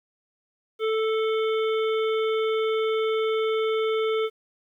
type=harmonic tone; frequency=440 Hz; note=A4; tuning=in tune; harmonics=1 / 3 / 5 / 7 / 8; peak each=-22 / -32 / -36 / -39 / -40 dBFS; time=0.79-4.3 s; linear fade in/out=50 ms; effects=10-bit